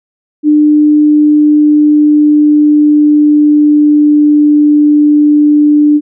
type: tone with pitch glide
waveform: sine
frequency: 300 to 296.7 Hz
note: D4 to D4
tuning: +37 to +18 cents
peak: -3 dBFS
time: 0.43-6.01 s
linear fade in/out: 50 ms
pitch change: -19 cents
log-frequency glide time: 0.61-4.56 s
effects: none